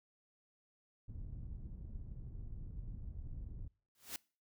pink low-pass noise, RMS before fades -46 dBFS, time 1.08-3.68 s, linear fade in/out 10 ms, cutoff 110 Hz, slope 12 dB/octave
white noise with exponential growth, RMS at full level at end -39 dBFS, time 3.95-4.16 s, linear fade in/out 1 ms, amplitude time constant 45 ms
effects noise-tail reverb RT60 0.4 s tail -25 dB re dry

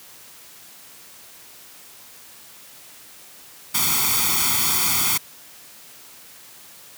white noise with comb filter, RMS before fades -20 dBFS, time 3.74-5.18 s, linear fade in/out 10 ms, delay 0.88 ms, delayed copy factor +0.95, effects white hiss -45 dBFS RMS until 6.97 s + high-pass 80 Hz 12 dB/octave

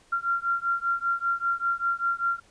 sine beating tone pair, 1377 / 1382.1 Hz, F6 / F6, -25 / -18 cents, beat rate 5.1 Hz, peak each -27 dBFS, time 0.12-2.4 s, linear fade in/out 10 ms, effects pink hiss -59 dBFS RMS until 2.5 s + resampled to 22050 Hz

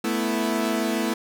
sawtooth chord, A suspended second, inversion none, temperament equal, 220 / 246.9 / 329.6 Hz, A3 / B3 / E4, 0 / 0 / 0 cents, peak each -22 / -24 / -23 dBFS, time 0.04-1.14 s, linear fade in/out 5 ms, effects none

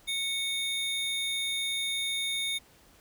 square tone pair together, 2217 / 3656 Hz, C#7 / A#7, 0 / -34 cents, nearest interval major sixth, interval 866 cents, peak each -35 / -31 dBFS, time 0.07-2.59 s, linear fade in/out 20 ms, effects pink hiss -59 dBFS RMS until 3 s

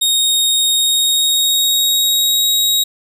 sawtooth tone with pitch glide, 3729 to 3799 Hz, A#7 to A#7, 0 to +32 cents, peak -9 dBFS, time 0.01-2.84 s, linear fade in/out 10 ms, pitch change +32 cents, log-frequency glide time 0.72-2.47 s, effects none

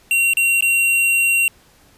square tone with dropouts, 2748 Hz, F7, 29 cents flat, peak -14 dBFS, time 0.11-1.48 s, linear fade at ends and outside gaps 1 ms, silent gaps 0.335-0.37 / 0.608-0.624 s, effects pink hiss -52 dBFS RMS until 1.97 s + resampled to 32000 Hz

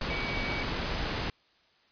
sine tone in noise, 2269 Hz, C#7, 40 cents sharp, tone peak -35 dBFS, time 0.1-0.63 s, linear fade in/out 2 ms, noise pink, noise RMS -32 dBFS, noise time 0.01-1.3 s, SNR -6 dB, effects white hiss -65 dBFS RMS until 1.91 s + resampled to 11025 Hz

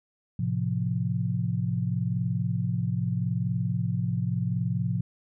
sine chord, F major, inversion first, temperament equal, 110 / 130.81 / 174.61 Hz, A2 / C3 / F3, 0 / 0 / 0 cents, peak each -29 dBFS, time 0.39-5.01 s, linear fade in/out 5 ms, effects none

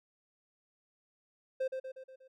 triangle tone with echo, 523.3 Hz, C5, in tune, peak -28 dBFS, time 1.6-1.68 s, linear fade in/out 10 ms, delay 120 ms, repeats 5, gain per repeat -5 dB, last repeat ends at 2.28 s, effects none

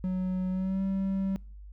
triangle tone with pitch glide, 185 to 193.08 Hz, F#3 to G3, 0 to -26 cents, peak -25 dBFS, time 0.04-1.36 s, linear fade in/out 0 ms, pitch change +74 cents, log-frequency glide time 0.5-0.82 s, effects noise-tail reverb RT60 0.5 s tail -26 dB re dry + added 50 Hz sine -43 dBFS peak until 1.72 s

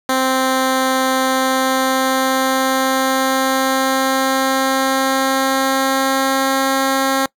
10% pulse tone with pitch glide, 261.6 to 268.6 Hz, C4 to C4, 0 to +46 cents, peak -6 dBFS, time 0.09-7.26 s, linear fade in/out 2 ms, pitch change +46 cents, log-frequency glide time 1.12-6.69 s, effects noise-tail reverb RT60 0.1 s tail -23 dB re dry

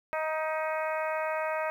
harmonic tone with a mistuned harmonic, 313.6 Hz, D#4, 14 cents sharp, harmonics 2 / 3 / 4 / 5 / 6 / 7 / 8, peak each -31 / -35 / -37 / -39 / -41 / -42 / -43 dBFS, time 0.13-1.7 s, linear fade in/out 0 ms, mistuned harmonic 6, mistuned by +20 cents, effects 10-bit

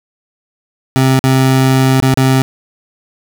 25% pulse tone with dropouts, 131.9 Hz, C3, 14 cents sharp, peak -4 dBFS, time 0.96-2.42 s, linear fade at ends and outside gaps 0 ms, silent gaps 1.192-1.24 / 2.001-2.024 / 2.142-2.174 s, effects none

